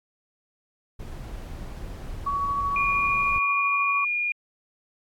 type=noise; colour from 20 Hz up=brown; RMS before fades=-36 dBFS; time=0.99-3.39 s; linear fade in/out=10 ms
type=tone with tremolo; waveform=sine; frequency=1126 Hz; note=C#6; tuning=27 cents sharp; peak=-22 dBFS; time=2.26-4.05 s; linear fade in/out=10 ms; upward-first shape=triangle; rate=13 Hz; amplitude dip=30%
type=tone; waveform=sine; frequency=2426 Hz; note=D#7; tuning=44 cents flat; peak=-23 dBFS; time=2.76-4.32 s; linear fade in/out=2 ms
effects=AAC 64 kbps